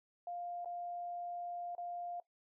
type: tone with dropouts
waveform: sine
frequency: 701 Hz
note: F5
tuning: 6 cents sharp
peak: -40 dBFS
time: 0.27-2.2 s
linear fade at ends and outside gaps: 2 ms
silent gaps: 0.647-0.657 / 1.751-1.78 s
effects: noise-tail reverb RT60 0.1 s tail -17 dB re dry